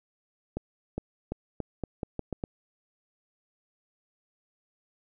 accelerating click train, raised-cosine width 2 ms, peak -18 dBFS, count 9, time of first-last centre 0.57-2.439 s, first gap 410 ms, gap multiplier 0.83, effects none

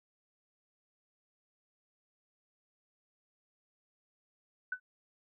sine tone with exponential decay, 1500 Hz, F#6, 23 cents sharp, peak -29 dBFS, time 4.72-4.8 s, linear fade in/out 5 ms, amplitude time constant 17 ms, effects none

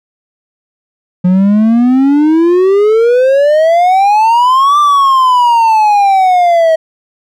triangle exponential two-way sweep, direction up then down, 177.4 to 1188 to 636 Hz, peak -3 dBFS, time 1.24-6.76 s, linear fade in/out 10 ms, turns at 4.79 s, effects none

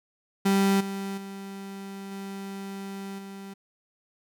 35% pulse tone with level steps, 196 Hz, G3, in tune, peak -18 / -29 / -35 / -33 / -37 dBFS, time 0.45-3.54 s, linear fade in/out 10 ms, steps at 0.8 / 1.17 / 2.11 / 3.18 s, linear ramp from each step 10 ms, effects none

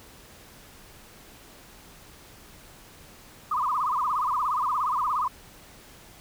sine tone with vibrato, 1108 Hz, C#6, 1 cent flat, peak -23 dBFS, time 3.51-5.28 s, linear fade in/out 5 ms, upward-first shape sine, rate 17 Hz, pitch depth 220 cents each way, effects pink hiss -50 dBFS RMS until 6.2 s

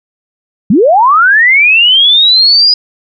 sine linear sweep, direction up, 166.4 to 4978 Hz, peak -3 dBFS, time 0.7-2.74 s, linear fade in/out 5 ms, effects none

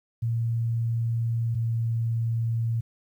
sine tone pair in turn, 115.6 / 114.87 Hz, A#2 / A#2, -14 / -25 cents, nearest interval unison, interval 11 cents, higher first, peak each -23 dBFS, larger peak neither, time 0.22-1.55 / 1.55-2.81 s, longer first, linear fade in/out 10 ms, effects 10-bit

